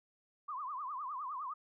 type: tone with vibrato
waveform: sine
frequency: 1108.7 Hz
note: C#6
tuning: in tune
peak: -38 dBFS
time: 0.48-1.54 s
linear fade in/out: 10 ms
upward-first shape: triangle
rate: 9.8 Hz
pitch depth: 230 cents each way
effects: none